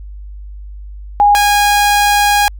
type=tone pair in turn; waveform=sine / sawtooth; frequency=821 / 821 Hz; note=G#5 / G#5; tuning=-20 / -20 cents; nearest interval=unison; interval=0 cents; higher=neither; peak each=-5 dBFS; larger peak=neither; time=1.2-1.35 / 1.35-2.48 s; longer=second; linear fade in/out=0 ms; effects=added 50 Hz sine -27 dBFS peak until 2.59 s